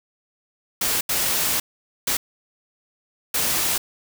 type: noise bursts at uneven times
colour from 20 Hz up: white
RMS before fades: -22 dBFS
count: 4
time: 0.81-1.01 / 1.09-1.6 / 2.07-2.17 / 3.34-3.78 s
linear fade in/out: 5 ms
effects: none